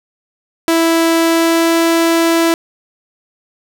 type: tone with pitch glide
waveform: sawtooth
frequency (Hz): 330.1 to 332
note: E4 to E4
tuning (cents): +2 to +12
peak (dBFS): -6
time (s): 0.68-2.54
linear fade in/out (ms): 0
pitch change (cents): +10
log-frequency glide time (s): 1.18-1.77
effects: none